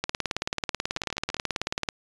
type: two click trains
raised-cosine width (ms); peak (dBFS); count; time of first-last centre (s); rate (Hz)
0.2; -18 / -9; 7 / 35; 0.97-1.367 / 0.04-1.888; 15.1 / 18.4
effects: resampled to 22050 Hz